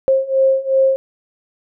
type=beating tone pair; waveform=sine; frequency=532 / 534.7 Hz; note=C5 / C5; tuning=+29 / +37 cents; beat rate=2.7 Hz; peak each=-16 / -14 dBFS; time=0.08-0.96 s; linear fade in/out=0 ms; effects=none